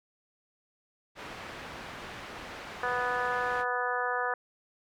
white low-pass noise, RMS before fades -43 dBFS, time 1.15-3.65 s, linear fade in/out 50 ms, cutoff 2000 Hz, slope 12 dB/octave
harmonic tone, 246.9 Hz, B3, in tune, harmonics 2 / 3 / 4 / 5 / 6 / 7, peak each -35 / -35 / -35 / -35 / -35 / -35 dBFS, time 2.83-4.34 s, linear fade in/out 2 ms
effects none

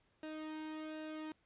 sawtooth tone with flanger, 311.1 Hz, D#4, in tune, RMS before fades -45 dBFS, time 0.23-1.32 s, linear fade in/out 2 ms, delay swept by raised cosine 0.91 to 1.53 ms, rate 1.3 Hz, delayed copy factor -0.65, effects pink hiss -75 dBFS RMS until 1.45 s + resampled to 8000 Hz

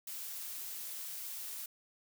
blue noise, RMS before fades -43 dBFS, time 0.07-1.66 s, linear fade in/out 5 ms, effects none

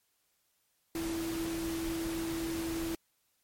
sine tone in noise, 329.6 Hz, E4, in tune, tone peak -33 dBFS, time 0.95-2.95 s, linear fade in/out 2 ms, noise pink, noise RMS -41 dBFS, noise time 0.95-2.95 s, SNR +5 dB, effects white hiss -75 dBFS RMS until 3.43 s + MP3 64 kbps

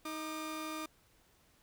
sawtooth tone pair together, 313.9 / 1203 Hz, D#4 / D6, +15 / +41 cents, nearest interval octave + major seventh, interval 2326 cents, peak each -37 / -39 dBFS, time 0.05-0.86 s, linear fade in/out 5 ms, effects pink hiss -68 dBFS RMS until 1.62 s

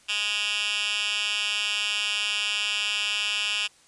10% pulse tone with high-pass filter, 207.7 Hz, G#3, in tune, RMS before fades -27 dBFS, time 0.08-3.68 s, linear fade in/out 20 ms, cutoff 2600 Hz, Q 3.6, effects white hiss -57 dBFS RMS until 3.87 s + resampled to 22050 Hz

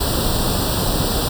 pink noise with comb filter, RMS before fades -19 dBFS, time 0-1.29 s, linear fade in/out 10 ms, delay 0.23 ms, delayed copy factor +0.9, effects none

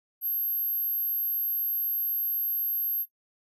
sine tone, 12544 Hz, G9, in tune, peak -26 dBFS, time 0.21-3.06 s, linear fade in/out 50 ms, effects noise-tail reverb RT60 0.1 s tail -17 dB re dry

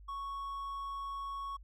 triangle tone, 1108.7 Hz, C#6, in tune, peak -36 dBFS, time 0.08-1.57 s, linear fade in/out 10 ms, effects added 50 Hz sine -51 dBFS peak until 1.63 s

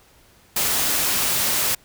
white noise, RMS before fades -21 dBFS, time 0.56-1.75 s, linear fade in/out 5 ms, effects pink hiss -54 dBFS RMS until 1.84 s

